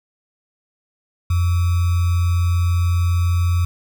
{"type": "tone with sample-and-hold", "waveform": "sine", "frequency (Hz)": 87.31, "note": "F2", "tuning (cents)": 0, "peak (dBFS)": -14, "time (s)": [1.3, 3.65], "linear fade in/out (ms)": 5, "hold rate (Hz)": 1225, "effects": []}